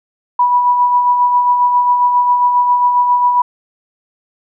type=tone with tremolo; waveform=sine; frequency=980 Hz; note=B5; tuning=14 cents flat; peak=-7 dBFS; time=0.39-3.42 s; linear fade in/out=5 ms; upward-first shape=sine; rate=7.4 Hz; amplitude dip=40%; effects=none